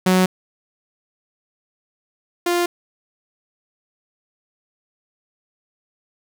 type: tone pair in turn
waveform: sawtooth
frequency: 185 / 349.2 Hz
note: F#3 / F4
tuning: 0 / 0 cents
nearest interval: major seventh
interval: 1100 cents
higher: second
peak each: -9 / -13 dBFS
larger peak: first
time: 0.06-0.26 / 2.46-2.66 s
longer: neither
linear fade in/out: 5 ms
effects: none